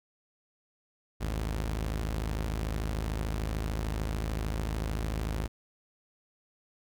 sawtooth tone pair together, 53.43 / 75.8 Hz, G#1 / D#2, +50 / -45 cents, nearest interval tritone, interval 605 cents, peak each -27 / -34 dBFS, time 1.2-5.48 s, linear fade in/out 20 ms, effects none

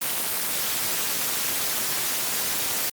white noise with amplitude modulation, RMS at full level -22 dBFS, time 0.01-2.9 s, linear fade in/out 10 ms, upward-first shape sine, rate 247 Hz, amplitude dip 90%, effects high-pass 100 Hz 12 dB/octave + Opus 32 kbps

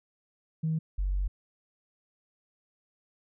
sine tone pair in turn, 159.2 / 47.33 Hz, D#3 / F#1, +40 / +40 cents, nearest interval octave + major sixth, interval 2100 cents, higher first, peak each -25 / -25 dBFS, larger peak neither, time 0.63-0.79 / 0.98-1.28 s, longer second, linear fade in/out 10 ms, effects tanh soft clip ceiling -21 dBFS

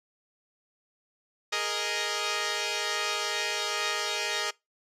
5% pulse chord, Ab suspended second, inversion none, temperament equal, 415.3 / 466.2 / 622.3 Hz, Ab4 / Bb4 / Eb5, 0 / 0 / 0 cents, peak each -21 dBFS, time 1.52-4.51 s, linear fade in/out 10 ms, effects noise-tail reverb RT60 0.2 s tail -23 dB re dry + low-pass 8000 Hz 12 dB/octave

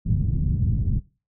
white low-pass noise, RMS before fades -22 dBFS, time 0.05-1 s, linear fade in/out 20 ms, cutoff 150 Hz, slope 24 dB/octave, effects noise-tail reverb RT60 0.3 s tail -18 dB re dry

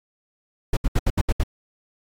brown noise bursts, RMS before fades -18 dBFS, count 7, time 0.73-1.435 s, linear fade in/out 5 ms, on 39 ms, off 72 ms, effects AAC 48 kbps

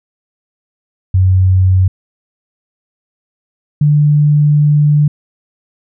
sine tone pair in turn, 93.3 / 148.1 Hz, F#2 / D3, +15 / +15 cents, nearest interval minor sixth, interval 800 cents, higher second, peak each -6 dBFS, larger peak neither, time 1.14-1.88 / 3.81-5.08 s, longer second, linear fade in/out 5 ms, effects none

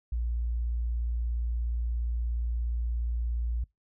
sine tone, 58.5 Hz, A#1, 7 cents sharp, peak -27 dBFS, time 0.12-3.64 s, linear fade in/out 5 ms, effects noise-tail reverb RT60 0.2 s tail -25 dB re dry

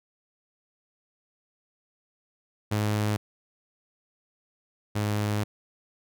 sawtooth tone pair in turn, 105.5 / 104.71 Hz, G#2 / G#2, +28 / +15 cents, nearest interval unison, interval 13 cents, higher first, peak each -20 / -21 dBFS, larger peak first, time 2.71-3.17 / 4.95-5.44 s, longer second, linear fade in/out 10 ms, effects none

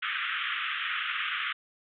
pink band-pass noise, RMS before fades -32 dBFS, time 0.02-1.53 s, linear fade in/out 10 ms, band 1200 to 3400 Hz, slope 96 dB/octave, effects none

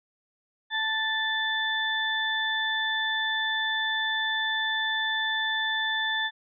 harmonic tone, 880 Hz, A5, in tune, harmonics 1 / 2 / 4, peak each -33 / -27 / -30 dBFS, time 0.7-6.31 s, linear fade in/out 50 ms, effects none

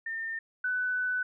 sine tone pair in turn, 1810 / 1497.6 Hz, A6 / F#6, +48 / +20 cents, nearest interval minor third, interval 328 cents, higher first, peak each -32 / -27 dBFS, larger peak second, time 0.06-0.39 / 0.64-1.23 s, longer second, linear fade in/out 5 ms, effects none

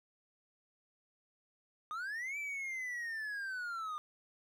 triangle linear two-way sweep, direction up then down, 1204 to 2342 to 1204 Hz, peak -36 dBFS, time 1.91-3.98 s, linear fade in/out 0 ms, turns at 2.38 s, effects none

